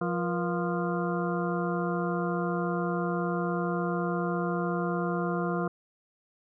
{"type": "harmonic tone with a mistuned harmonic", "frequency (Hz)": 174.61, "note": "F3", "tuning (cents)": 0, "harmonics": [1, 2, 3, 4, 6, 7, 8], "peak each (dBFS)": [-30, -33, -35, -36, -38, -38, -39], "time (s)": [0.01, 5.68], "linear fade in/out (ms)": 5, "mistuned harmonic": 3, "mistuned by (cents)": -150, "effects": []}